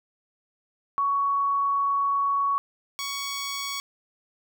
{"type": "tone pair in turn", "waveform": ["sine", "10% pulse"], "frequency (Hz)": [1118, 1118], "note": ["C#6", "C#6"], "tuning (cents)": [14, 14], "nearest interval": "unison", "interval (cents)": 0, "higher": "neither", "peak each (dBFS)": -21, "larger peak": "neither", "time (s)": [[0.98, 2.58], [2.99, 3.8]], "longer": "first", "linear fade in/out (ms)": 0, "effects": []}